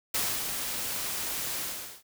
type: noise with ADSR envelope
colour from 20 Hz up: white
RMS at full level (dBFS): -28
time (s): 0.14-2.03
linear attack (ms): 5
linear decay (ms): 280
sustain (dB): -5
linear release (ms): 440
effects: none